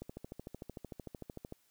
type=click train; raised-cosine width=2 ms; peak=-30 dBFS; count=21; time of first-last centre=0.02-1.524 s; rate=13.3 Hz; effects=white hiss -72 dBFS RMS until 1.7 s